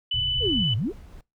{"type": "tone", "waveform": "sine", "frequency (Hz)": 2991, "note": "F#7", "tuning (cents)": 18, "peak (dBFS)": -23, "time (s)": [0.11, 0.74], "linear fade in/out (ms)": 5}
{"type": "low-pass noise", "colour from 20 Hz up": "white", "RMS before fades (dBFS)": -33, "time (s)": [0.14, 0.65], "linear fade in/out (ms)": 5, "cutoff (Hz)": 140, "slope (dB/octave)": 96}
{"type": "exponential two-way sweep", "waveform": "sine", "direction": "down then up", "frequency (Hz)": [527, 98.2, 491.6], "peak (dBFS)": -23, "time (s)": [0.4, 0.93], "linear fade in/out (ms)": 50, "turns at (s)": 0.76}
{"type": "noise with tremolo", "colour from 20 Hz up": "brown", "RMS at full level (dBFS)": -43, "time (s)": [0.42, 1.21], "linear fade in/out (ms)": 2, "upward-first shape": "sine", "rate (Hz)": 4.3, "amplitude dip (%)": 25}
{"effects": ["noise-tail reverb RT60 0.2 s tail -21 dB re dry"]}